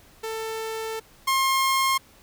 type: tone pair in turn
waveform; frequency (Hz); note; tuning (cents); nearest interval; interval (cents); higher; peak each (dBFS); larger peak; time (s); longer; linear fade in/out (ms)
sawtooth; 444.3 / 1068.7; A4 / C6; +17 / +36; octave + minor third; 1519; second; -25 / -16; second; 0.23-1 / 1.27-1.98; first; 10
effects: pink hiss -54 dBFS RMS until 2.22 s